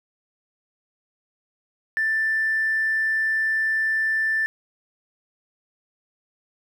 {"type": "tone with tanh clipping", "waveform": "triangle", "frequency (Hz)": 1770, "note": "A6", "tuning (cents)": 10, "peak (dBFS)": -19, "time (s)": [1.97, 4.46], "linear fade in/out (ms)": 0, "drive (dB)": 1, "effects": []}